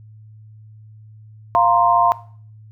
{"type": "chord", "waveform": "sine", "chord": "F suspended fourth", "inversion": "none", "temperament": "equal", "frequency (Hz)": [698.5, 932.3, 1046.5], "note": ["F5", "Bb5", "C6"], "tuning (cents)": [0, 0, 0], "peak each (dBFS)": -16, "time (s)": [1.55, 2.12], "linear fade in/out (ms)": 0, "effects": ["noise-tail reverb RT60 0.5 s tail -18 dB re dry", "added 108 Hz sine -40 dBFS peak until 2.71 s"]}